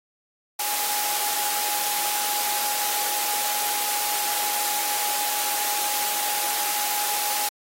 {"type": "tone in noise", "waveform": "sine", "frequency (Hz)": 830.6, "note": "G#5", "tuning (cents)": 0, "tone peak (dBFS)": -30, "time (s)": [0.59, 7.49], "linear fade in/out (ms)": 5, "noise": "white", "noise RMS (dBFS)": -26, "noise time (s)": [0.59, 7.49], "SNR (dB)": -7, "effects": ["high-pass 400 Hz 12 dB/octave", "AAC 48 kbps"]}